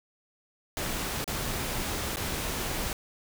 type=noise with dropouts; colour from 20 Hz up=pink; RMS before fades=-32 dBFS; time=0.77-2.93 s; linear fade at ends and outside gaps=1 ms; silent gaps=1.243-1.277 / 2.16-2.169 s; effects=none